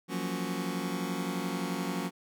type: chord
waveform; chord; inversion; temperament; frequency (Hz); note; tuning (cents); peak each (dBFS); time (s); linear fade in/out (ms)
sawtooth; Gb major seventh; third; just; 173.43 / 185 / 231.2 / 277.5; F3 / Gb3 / Bb3 / Db4; -12 / 0 / -14 / +2; -33 / -31 / -35 / -33; 0.08-2.11; 50
effects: none